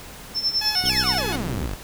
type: tone with tremolo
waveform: sine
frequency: 5330 Hz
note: E8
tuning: 18 cents sharp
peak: -17 dBFS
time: 0.34-1.22 s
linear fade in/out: 50 ms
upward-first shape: sine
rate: 9.6 Hz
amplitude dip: 80%
type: tone with vibrato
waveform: 10% pulse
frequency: 790 Hz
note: G5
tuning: 13 cents sharp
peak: -18 dBFS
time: 0.61-1.36 s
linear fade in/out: 5 ms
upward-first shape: square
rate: 3.5 Hz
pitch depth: 130 cents each way
type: click train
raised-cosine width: 3 ms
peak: -18 dBFS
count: 53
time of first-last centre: 0.84-1.655 s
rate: 63.8 Hz
type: exponential sweep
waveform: sawtooth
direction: down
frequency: 3458 to 38.42 Hz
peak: -23 dBFS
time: 0.85-1.76 s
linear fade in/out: 10 ms
effects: pink hiss -40 dBFS RMS until 1.83 s